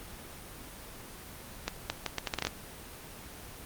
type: accelerating click train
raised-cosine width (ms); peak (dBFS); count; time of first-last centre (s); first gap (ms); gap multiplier
0.2; -12; 10; 1.68-2.47; 220; 0.74
effects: pink hiss -46 dBFS RMS until 3.65 s + Opus 24 kbps